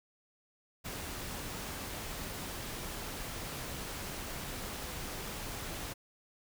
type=noise; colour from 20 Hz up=pink; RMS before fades=-41 dBFS; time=0.84-5.94 s; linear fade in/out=20 ms; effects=none